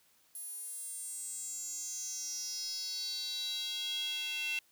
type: tone with high-pass filter sweep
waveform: square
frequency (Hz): 300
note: D4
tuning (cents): +37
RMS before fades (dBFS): -39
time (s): 0.35-4.59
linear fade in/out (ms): 2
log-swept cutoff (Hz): 11000 to 2700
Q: 7.4
effects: white hiss -68 dBFS RMS until 4.71 s + high-pass 60 Hz 12 dB/octave